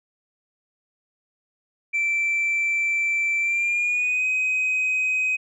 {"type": "tone with pitch glide", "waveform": "sine", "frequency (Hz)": [2337, 2519], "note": ["D7", "D#7"], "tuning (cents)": [-9, 21], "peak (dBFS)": -18, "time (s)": [1.93, 5.37], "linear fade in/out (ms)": 20, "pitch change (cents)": 130, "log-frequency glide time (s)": [3.4, 4.26], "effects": ["tanh soft clip ceiling -18 dBFS"]}